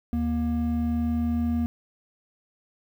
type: tone pair together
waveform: triangle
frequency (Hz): 79.02 / 236.8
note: D#2 / A#3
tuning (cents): +27 / +27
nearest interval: octave + perfect fifth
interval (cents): 1900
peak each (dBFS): -26 / -22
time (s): 0.13-1.66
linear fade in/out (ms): 0
effects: 9-bit